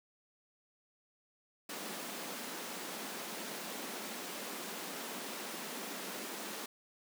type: high-pass noise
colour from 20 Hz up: pink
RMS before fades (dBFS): -43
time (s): 1.69-6.66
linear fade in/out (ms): 5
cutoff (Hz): 190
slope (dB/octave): 48
effects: none